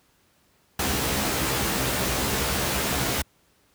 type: noise with comb filter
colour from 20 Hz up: pink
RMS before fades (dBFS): -25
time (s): 0.79-3.22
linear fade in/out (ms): 5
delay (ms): 15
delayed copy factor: +1
effects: pink hiss -63 dBFS RMS until 3.74 s + high-pass 60 Hz 12 dB/octave